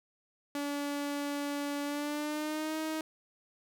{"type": "tone with pitch glide", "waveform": "sawtooth", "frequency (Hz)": [286.9, 314.7], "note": ["D4", "D#4"], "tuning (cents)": [-40, 20], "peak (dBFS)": -29, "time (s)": [0.55, 3.01], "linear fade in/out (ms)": 2, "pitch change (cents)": 160, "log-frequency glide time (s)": [1.83, 2.77], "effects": []}